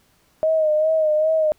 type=tone with vibrato; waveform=sine; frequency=624 Hz; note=D#5; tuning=5 cents sharp; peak=-15 dBFS; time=0.43-1.52 s; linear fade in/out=0 ms; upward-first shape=sine; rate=2.5 Hz; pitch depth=45 cents each way; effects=pink hiss -60 dBFS RMS until 1.58 s